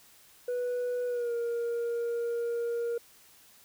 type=tone with pitch glide; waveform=sine; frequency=491.6 to 470.2 Hz; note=B4 to A#4; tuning=-8 to +15 cents; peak=-26 dBFS; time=0.48-2.98 s; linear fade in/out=5 ms; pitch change=-77 cents; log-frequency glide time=1.07-1.33 s; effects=tanh soft clip ceiling -28 dBFS + white hiss -58 dBFS RMS until 3.64 s

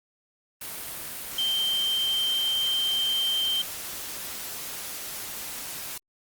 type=tone in noise; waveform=sine; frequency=3136 Hz; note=G7; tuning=in tune; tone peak=-23 dBFS; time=1.38-3.62 s; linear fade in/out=5 ms; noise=white; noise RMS=-36 dBFS; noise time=0.61-5.98 s; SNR=+10 dB; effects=Opus 32 kbps

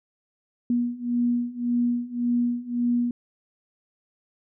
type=beating tone pair; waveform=sine; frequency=239.9 / 241.7 Hz; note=A#3 / B3; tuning=+50 / -37 cents; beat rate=1.8 Hz; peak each=-26 / -24 dBFS; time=0.7-3.11 s; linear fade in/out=2 ms; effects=none

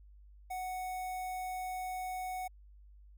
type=tone with notch filter; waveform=square; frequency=740 Hz; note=F#5; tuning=in tune; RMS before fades=-39 dBFS; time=0.5-2.48 s; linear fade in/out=10 ms; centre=4300 Hz; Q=0.85; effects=added 50 Hz sine -54 dBFS peak until 3.17 s

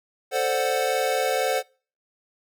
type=chord; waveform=square; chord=D dominant seventh; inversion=second; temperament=equal with one note detuned; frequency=441.3 / 523.3 / 587.3 / 740 Hz; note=A4 / C5 / D5 / F#5; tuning=+5 / 0 / 0 / 0 cents; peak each=-29 / -26 / -31 / -27 dBFS; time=0.31-1.63 s; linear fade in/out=50 ms; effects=noise-tail reverb RT60 0.4 s tail -26 dB re dry

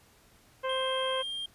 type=harmonic tone; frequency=523.3 Hz; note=C5; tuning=in tune; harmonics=1 / 2 / 3 / 4 / 5 / 6; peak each=-31 / -34 / -40 / -44 / -46 / -45 dBFS; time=0.63-1.23 s; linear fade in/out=20 ms
type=tone; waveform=triangle; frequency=3200 Hz; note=G7; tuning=35 cents sharp; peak=-32 dBFS; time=0.69-1.46 s; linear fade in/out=5 ms
effects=pink hiss -61 dBFS RMS until 1.54 s + resampled to 32000 Hz

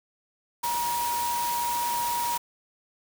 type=tone in noise; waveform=sine; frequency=953 Hz; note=A#5; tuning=38 cents sharp; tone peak=-26 dBFS; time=0.63-2.38 s; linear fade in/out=10 ms; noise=white; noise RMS=-33 dBFS; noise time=0.63-2.38 s; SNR=+4 dB; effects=none

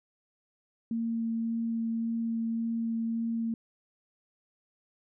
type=tone with vibrato; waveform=sine; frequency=228.5 Hz; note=A#3; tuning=34 cents flat; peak=-28 dBFS; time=0.91-3.54 s; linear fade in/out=2 ms; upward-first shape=sine; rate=1.8 Hz; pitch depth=8 cents each way; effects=none

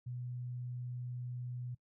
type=tone; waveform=sine; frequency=123.47 Hz; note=B2; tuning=in tune; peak=-39 dBFS; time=0.06-1.75 s; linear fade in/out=10 ms; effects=noise-tail reverb RT60 0.1 s tail -21 dB re dry

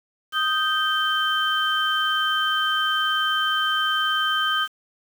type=tone cluster; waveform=sine; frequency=1246 / 1565 / 3105 Hz; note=D#6 / G6 / G7; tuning=+2 / -3 / -17 cents; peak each=-24 dBFS; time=0.32-4.68 s; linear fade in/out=50 ms; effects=7-bit

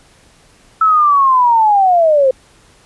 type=linear sweep; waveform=sine; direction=down; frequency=1318.5 to 510 Hz; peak=-7 dBFS; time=0.81-2.31 s; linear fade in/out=5 ms; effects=pink hiss -48 dBFS RMS until 2.85 s + resampled to 24000 Hz

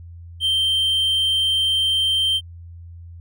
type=tone; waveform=triangle; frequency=3136 Hz; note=G7; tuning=in tune; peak=-15 dBFS; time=0.4-2.41 s; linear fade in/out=50 ms; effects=added 85 Hz sine -36 dBFS peak until 3.2 s

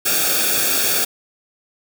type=noise with comb filter; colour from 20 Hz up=white; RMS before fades=-18 dBFS; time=0.05-1.05 s; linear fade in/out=10 ms; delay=0.99 ms; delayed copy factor=-0.8; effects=none

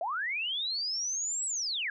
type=linear two-way sweep; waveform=sine; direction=up then down; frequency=622.3 to 7902 to 1572 Hz; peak=-30 dBFS; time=0.01-1.9 s; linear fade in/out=2 ms; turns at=1.46 s; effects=none

